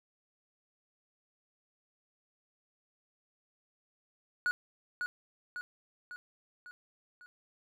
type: tone with echo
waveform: triangle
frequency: 1458 Hz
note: F#6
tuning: 26 cents flat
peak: -25 dBFS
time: 4.46-4.51 s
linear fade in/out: 0 ms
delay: 550 ms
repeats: 5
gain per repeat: -5 dB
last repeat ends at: 7.26 s
effects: none